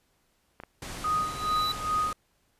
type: clicks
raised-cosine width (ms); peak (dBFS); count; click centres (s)
0.5; -26; 2; 0.601 / 0.636
type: low-pass noise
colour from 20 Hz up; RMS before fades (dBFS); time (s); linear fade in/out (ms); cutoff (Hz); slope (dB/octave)
pink; -39; 0.82-2.13; 2; 11000; 24
type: tone with exponential growth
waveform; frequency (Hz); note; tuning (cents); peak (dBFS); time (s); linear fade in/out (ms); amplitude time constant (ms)
triangle; 3951; B7; 0; -25; 1.03-1.72; 5; 150
type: tone with tremolo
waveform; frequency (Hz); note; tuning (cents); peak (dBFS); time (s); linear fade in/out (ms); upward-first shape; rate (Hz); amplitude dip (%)
sine; 1244.5; D#6; 0; -23; 1.04-2.13; 5; sine; 2.4; 80
effects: pink hiss -70 dBFS RMS until 2.59 s + resampled to 32000 Hz